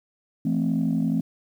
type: chord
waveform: sine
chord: A minor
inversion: second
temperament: equal with one note detuned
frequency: 167.79 / 220 / 261.6 Hz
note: E3 / A3 / C4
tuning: +31 / 0 / 0 cents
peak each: -24 dBFS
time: 0.45-1.21 s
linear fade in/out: 5 ms
effects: tanh soft clip ceiling -15 dBFS + 9-bit